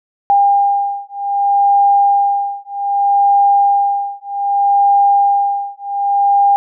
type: beating tone pair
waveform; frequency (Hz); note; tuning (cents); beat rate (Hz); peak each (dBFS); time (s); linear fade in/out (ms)
sine; 803 / 803.64; G5 / G5; +41 / +43; 0.64; -13; 0.3-6.56; 0
effects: none